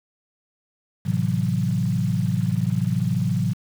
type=chord; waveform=sine; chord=F# half-diminished seventh; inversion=first; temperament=equal; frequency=110 / 130.81 / 164.81 / 185 Hz; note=A2 / C3 / E3 / F#3; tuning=0 / 0 / 0 / 0 cents; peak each=-25 dBFS; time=1.05-3.54 s; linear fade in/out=20 ms; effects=7-bit